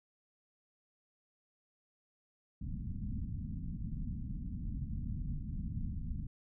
pink low-pass noise, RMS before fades -39 dBFS, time 2.61-6.27 s, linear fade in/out 5 ms, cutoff 240 Hz, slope 48 dB/octave, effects none

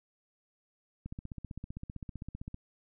click train, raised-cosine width 5 ms, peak -28 dBFS, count 24, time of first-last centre 1.06-2.544 s, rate 15.5 Hz, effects none

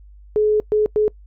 sine tone bursts at uneven times, 425.1 Hz, G#4, 40 cents sharp, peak -13 dBFS, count 3, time 0.36-0.6 / 0.72-0.86 / 0.96-1.08 s, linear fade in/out 0 ms, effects noise-tail reverb RT60 0.1 s tail -24 dB re dry + added 50 Hz sine -41 dBFS peak until 1.26 s

